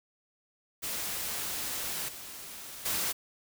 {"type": "noise with level steps", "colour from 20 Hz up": "white", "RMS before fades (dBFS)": [-35, -44, -31], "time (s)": [0.82, 3.13], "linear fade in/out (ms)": 20, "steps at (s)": [2.08, 2.85], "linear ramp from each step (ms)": 10, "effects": []}